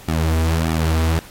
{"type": "tone with flanger", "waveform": "sawtooth", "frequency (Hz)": 80.7, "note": "E2", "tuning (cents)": -36, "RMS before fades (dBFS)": -18, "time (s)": [0.08, 1.19], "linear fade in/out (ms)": 0, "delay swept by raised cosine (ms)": [1.9, 5.6], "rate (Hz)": 1.6, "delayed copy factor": -0.9, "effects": ["pink hiss -42 dBFS RMS until 1.3 s", "AAC 48 kbps"]}